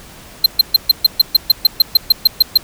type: tone bursts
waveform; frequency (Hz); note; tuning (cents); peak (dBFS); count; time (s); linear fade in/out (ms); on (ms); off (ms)
square; 4145; C8; -17; -4; 15; 0.44-2.575; 5; 21; 130
effects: pink hiss -38 dBFS RMS until 2.63 s